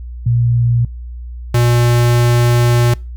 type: tone pair in turn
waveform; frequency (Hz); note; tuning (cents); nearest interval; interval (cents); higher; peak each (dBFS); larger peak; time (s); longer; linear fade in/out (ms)
sine / square; 119.1 / 120.07; A#2 / B2; +38 / -48; unison; 14; second; -10; neither; 0.26-0.85 / 1.54-2.94; second; 5
effects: noise-tail reverb RT60 0.3 s tail -24 dB re dry + added 60 Hz sine -25 dBFS peak until 3.16 s